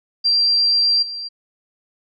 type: tone with level steps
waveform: sine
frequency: 4727 Hz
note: D8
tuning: 10 cents sharp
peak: -13 / -26 dBFS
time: 0.24-1.29 s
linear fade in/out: 20 ms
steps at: 1.02 s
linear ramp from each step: 10 ms
effects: none